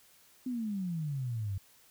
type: exponential sweep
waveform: sine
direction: down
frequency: 260 to 93.8 Hz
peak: -32 dBFS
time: 0.46-1.58 s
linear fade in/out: 5 ms
effects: white hiss -62 dBFS RMS until 1.9 s